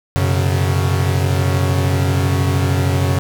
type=chord; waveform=45% pulse; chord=F# suspended fourth; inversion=none; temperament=equal with one note detuned; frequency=92.5 / 125.7 / 138.59 Hz; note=F#2 / B2 / C#3; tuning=0 / +31 / 0 cents; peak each=-16 / -22 / -19 dBFS; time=0.16-3.19 s; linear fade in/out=0 ms; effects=none